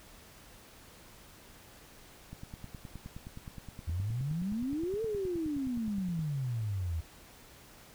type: click train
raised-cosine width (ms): 5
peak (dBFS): -31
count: 38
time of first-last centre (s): 2.33-6.192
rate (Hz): 9.58
type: exponential two-way sweep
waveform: sine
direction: up then down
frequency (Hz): 77.78 to 456.6 to 77.78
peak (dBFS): -31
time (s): 3.87-7.01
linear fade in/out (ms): 10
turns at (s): 5.03
effects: pink hiss -55 dBFS RMS until 7.94 s